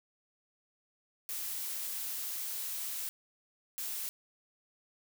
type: noise bursts at uneven times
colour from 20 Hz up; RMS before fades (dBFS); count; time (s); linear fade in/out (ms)
blue; -38; 2; 1.29-3.09 / 3.78-4.09; 0
effects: none